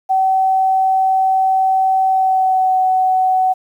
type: tone with pitch glide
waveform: sine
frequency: 762 to 749.3 Hz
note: G5 to F#5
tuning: -49 to +22 cents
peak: -11 dBFS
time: 0.09-3.54 s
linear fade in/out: 20 ms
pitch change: -29 cents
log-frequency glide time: 2.08-2.78 s
effects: 8-bit